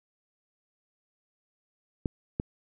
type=clicks; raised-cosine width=3 ms; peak=-15 dBFS; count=2; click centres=2.058 / 2.399 s; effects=none